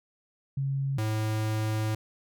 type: tone pair in turn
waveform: sine / square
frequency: 137 / 108.74 Hz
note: C#3 / A2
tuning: -20 / -20 cents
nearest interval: major third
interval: 400 cents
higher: first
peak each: -26 / -27 dBFS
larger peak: first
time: 0.57-0.98 / 0.98-1.95 s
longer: second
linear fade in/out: 5 ms
effects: none